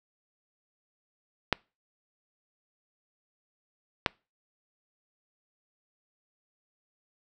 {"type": "clicks", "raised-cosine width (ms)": 0.3, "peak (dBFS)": -6, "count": 2, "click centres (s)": [1.527, 4.062], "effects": ["noise-tail reverb RT60 0.3 s tail -26 dB re dry"]}